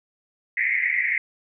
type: band-pass noise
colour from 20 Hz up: pink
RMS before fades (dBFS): -23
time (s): 0.57-1.18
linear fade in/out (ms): 2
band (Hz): 1900 to 2200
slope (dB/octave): 96
effects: none